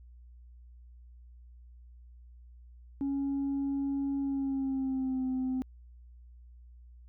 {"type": "tone with pitch glide", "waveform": "sine", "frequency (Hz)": [277.2, 258.6], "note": ["C#4", "C4"], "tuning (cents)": [0, -20], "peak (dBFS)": -27, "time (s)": [3.01, 5.62], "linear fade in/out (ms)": 0, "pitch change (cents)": -120, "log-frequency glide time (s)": [4.19, 5.25], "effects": ["tanh soft clip ceiling -27 dBFS", "added 60 Hz sine -50 dBFS peak until 7.08 s"]}